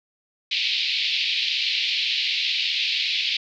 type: band-pass noise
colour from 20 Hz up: white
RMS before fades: -24 dBFS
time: 0.51-3.37 s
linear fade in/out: 5 ms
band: 2300 to 4400 Hz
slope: 48 dB/octave
effects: none